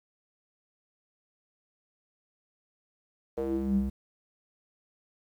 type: tone with band-pass filter sweep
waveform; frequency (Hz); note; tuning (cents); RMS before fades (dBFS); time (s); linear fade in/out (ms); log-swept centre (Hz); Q
square; 67.2; C2; +47; -29; 3.37-3.9; 10; 500 to 140; 5.1
effects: 10-bit